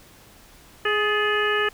harmonic tone with a mistuned harmonic, 418.2 Hz, G#4, 12 cents sharp, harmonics 1 / 2 / 3 / 4 / 5 / 6 / 7, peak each -24 / -35 / -26 / -24 / -35 / -32 / -29 dBFS, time 0.85-1.69 s, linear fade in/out 5 ms, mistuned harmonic 4, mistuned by +59 cents, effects pink hiss -50 dBFS RMS until 1.73 s

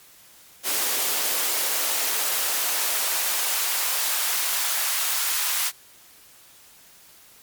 white noise with high-pass filter sweep, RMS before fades -24 dBFS, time 0.63-5.72 s, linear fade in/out 50 ms, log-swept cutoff 340 to 1100 Hz, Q 0.98, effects white hiss -51 dBFS RMS until 7.42 s + MP3 96 kbps

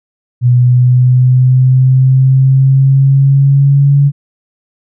sine exponential sweep, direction up, 122.8 to 142 Hz, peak -4 dBFS, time 0.41-4.12 s, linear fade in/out 50 ms, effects none

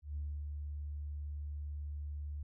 sine tone with ADSR envelope, 73.5 Hz, D2, 2 cents sharp, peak -35 dBFS, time 0.02-2.43 s, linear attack 140 ms, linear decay 280 ms, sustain -3 dB, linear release 5 ms, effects tanh soft clip ceiling -32 dBFS

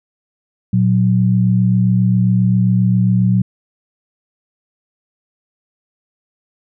sine tone pair together, 116.93 / 184.4 Hz, A#2 / F#3, +6 / -6 cents, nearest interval minor sixth, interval 788 cents, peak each -13 dBFS, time 0.73-3.42 s, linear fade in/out 5 ms, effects none

